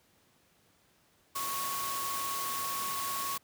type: tone in noise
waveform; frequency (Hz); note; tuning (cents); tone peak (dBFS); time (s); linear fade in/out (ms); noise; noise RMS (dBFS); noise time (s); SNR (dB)
sine; 1106; C#6; -4; -35; 1.35-3.38; 10; white; -37; 1.35-3.38; -1
effects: pink hiss -67 dBFS RMS until 3.43 s + high-pass 80 Hz 12 dB/octave